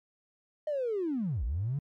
triangle linear two-way sweep, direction down then up, 621 to 50.7 to 149.5 Hz, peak -25 dBFS, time 0.67-1.79 s, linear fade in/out 5 ms, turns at 1.44 s, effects tanh soft clip ceiling -26 dBFS + MP3 96 kbps

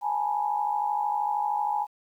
sine tone cluster, 829 / 882 / 971 Hz, G#5 / A5 / B5, -3 / +4 / -30 cents, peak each -26 / -31 / -32 dBFS, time 0.01-1.87 s, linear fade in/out 50 ms, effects 10-bit

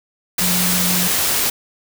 sine tone in noise, 180 Hz, F#3, 47 cents flat, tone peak -21 dBFS, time 0.41-1.08 s, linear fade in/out 5 ms, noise white, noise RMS -18 dBFS, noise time 0.38-1.5 s, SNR -6 dB, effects none

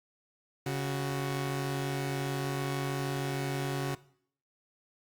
sawtooth tone pair together, 138.84 / 370 Hz, C#3 / F#4, +3 / 0 cents, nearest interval octave + perfect fourth, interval 1697 cents, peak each -28 / -32 dBFS, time 0.66-3.95 s, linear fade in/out 5 ms, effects noise-tail reverb RT60 0.6 s tail -19 dB re dry + Opus 48 kbps

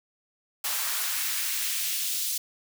white noise with high-pass filter sweep, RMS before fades -29 dBFS, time 0.64-2.38 s, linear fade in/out 5 ms, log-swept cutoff 840 to 4200 Hz, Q 1, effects none

